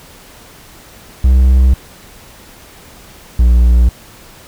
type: tone pair in turn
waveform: triangle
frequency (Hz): 64.3 / 59.82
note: C2 / A#1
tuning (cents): -30 / +45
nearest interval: minor second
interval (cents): 125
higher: first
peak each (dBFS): -3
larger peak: neither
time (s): 1.24-1.74 / 3.39-3.89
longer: neither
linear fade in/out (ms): 5
effects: pink hiss -39 dBFS RMS until 4.47 s